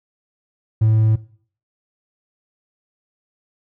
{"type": "tone", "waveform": "triangle", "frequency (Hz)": 109.7, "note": "A2", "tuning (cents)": -5, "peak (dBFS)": -9, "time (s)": [0.81, 1.16], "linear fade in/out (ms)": 10, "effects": ["noise-tail reverb RT60 0.5 s tail -20 dB re dry", "tanh soft clip ceiling -5 dBFS"]}